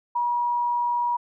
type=tone; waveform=sine; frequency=961 Hz; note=B5; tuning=48 cents flat; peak=-21 dBFS; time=0.15-1.17 s; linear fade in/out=10 ms; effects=none